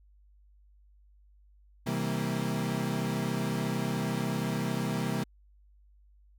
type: chord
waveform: 35% pulse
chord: C dominant seventh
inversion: none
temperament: equal with one note detuned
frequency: 130.81 / 162.36 / 196 / 233.1 Hz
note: C3 / E3 / G3 / Bb3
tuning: 0 / -26 / 0 / 0 cents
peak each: -33 dBFS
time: 1.86-5.24 s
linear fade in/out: 10 ms
effects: added 50 Hz sine -57 dBFS peak until 6.38 s